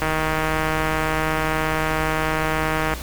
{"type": "click train", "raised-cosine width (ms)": 0.5, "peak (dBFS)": -7, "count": 459, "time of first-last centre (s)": [0.02, 2.937], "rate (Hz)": 157, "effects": ["added 60 Hz sine -31 dBFS peak until 3.02 s", "pink hiss -34 dBFS RMS until 3.02 s"]}